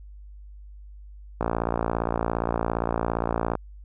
click train, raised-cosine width 1 ms, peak -10 dBFS, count 124, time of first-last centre 1.41-3.553 s, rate 57.4 Hz, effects added 50 Hz sine -41 dBFS peak until 3.84 s

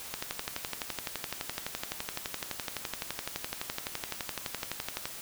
click train, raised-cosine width 0.2 ms, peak -15 dBFS, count 59, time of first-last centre 0.14-5.055 s, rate 11.8 Hz, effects white hiss -43 dBFS RMS until 5.21 s

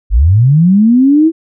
sine linear sweep, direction up, 43.65 to 332.4 Hz, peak -4 dBFS, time 0.1-1.32 s, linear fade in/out 50 ms, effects none

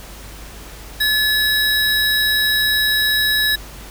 square tone pair together, 1717 / 3855 Hz, A6 / B7, -43 / -43 cents, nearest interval octave + major second, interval 1400 cents, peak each -18 dBFS, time 1-3.56 s, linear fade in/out 10 ms, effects added 50 Hz sine -36 dBFS peak until 3.9 s + pink hiss -38 dBFS RMS until 3.9 s

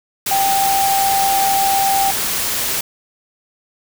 sine tone in noise, 784 Hz, G5, in tune, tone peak -14 dBFS, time 0.31-2.11 s, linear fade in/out 5 ms, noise white, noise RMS -20 dBFS, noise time 0.26-2.81 s, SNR +3 dB, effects none

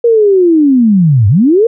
sine linear two-way sweep, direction down then up, 478.6 to 93.8 to 478.6 Hz, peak -4 dBFS, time 0.04-1.67 s, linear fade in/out 5 ms, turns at 1.28 s, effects none

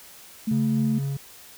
sine tone, 220 Hz, A3, in tune, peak -21 dBFS, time 0.47-0.99 s, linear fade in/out 10 ms
triangle tone with tremolo, 138.59 Hz, C#3, in tune, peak -22 dBFS, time 0.51-1.17 s, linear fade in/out 5 ms, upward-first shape triangle, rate 4.2 Hz, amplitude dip 25%
effects white hiss -47 dBFS RMS until 1.57 s

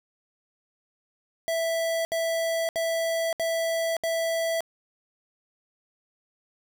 square tone bursts, 659.3 Hz, E5, in tune, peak -25 dBFS, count 5, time 1.48-4.606 s, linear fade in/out 0 ms, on 570 ms, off 69 ms, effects none

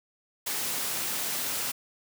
white high-pass noise, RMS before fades -31 dBFS, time 0.46-1.72 s, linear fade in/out 10 ms, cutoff 110 Hz, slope 12 dB/octave, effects none

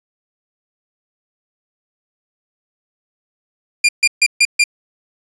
sawtooth tone bursts, 2397 Hz, D7, 35 cents sharp, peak -5 dBFS, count 5, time 3.84-4.64 s, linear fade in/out 5 ms, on 48 ms, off 140 ms, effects resampled to 22050 Hz

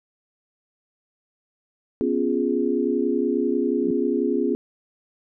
sine chord, C# dominant seventh, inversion third, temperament equal, 246.9 / 277.2 / 349.2 / 415.3 Hz, B3 / C#4 / E#4 / G#4, 0 / 0 / 0 / 0 cents, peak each -25 dBFS, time 2.01-4.55 s, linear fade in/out 0 ms
sine tone with exponential growth, 185 Hz, F#3, in tune, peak -26 dBFS, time 3.75-3.91 s, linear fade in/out 2 ms, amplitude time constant 33 ms
effects none

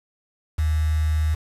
sine tone with quantisation, 77.78 Hz, D#2, in tune, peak -18 dBFS, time 0.58-1.35 s, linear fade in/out 10 ms, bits 6, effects resampled to 32000 Hz

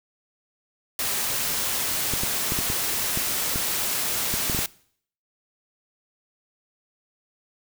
white noise, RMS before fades -26 dBFS, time 0.99-4.66 s, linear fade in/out 2 ms
clicks, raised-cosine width 3 ms, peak -16 dBFS, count 11, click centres 2.137 / 2.235 / 2.521 / 2.589 / 2.701 / 3.174 / 3.559 / 4.34 / 4.498 / 4.548 / 4.59 s
effects noise-tail reverb RT60 0.6 s tail -22 dB re dry

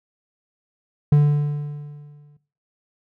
triangle tone with exponential decay, 146.83 Hz, D3, in tune, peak -7 dBFS, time 1.12-2.37 s, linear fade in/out 5 ms, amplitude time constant 270 ms, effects noise-tail reverb RT60 0.4 s tail -17 dB re dry

